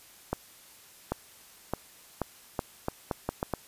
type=accelerating click train; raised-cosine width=1 ms; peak=-14 dBFS; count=10; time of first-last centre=0.33-3.537 s; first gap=790 ms; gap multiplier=0.78; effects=white hiss -54 dBFS RMS until 3.67 s + resampled to 32000 Hz